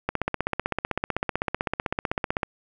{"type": "click train", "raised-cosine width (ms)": 0.5, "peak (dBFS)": -9, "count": 38, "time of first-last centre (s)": [0.09, 2.432], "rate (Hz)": 15.8, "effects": []}